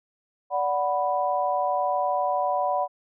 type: chord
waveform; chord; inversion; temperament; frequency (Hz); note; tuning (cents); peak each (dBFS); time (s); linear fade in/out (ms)
sine; B minor; first; equal with one note detuned; 581.3 / 740 / 987.8; D5 / F#5 / B5; -18 / 0 / 0; -27 / -25 / -27; 0.5-2.88; 50
effects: none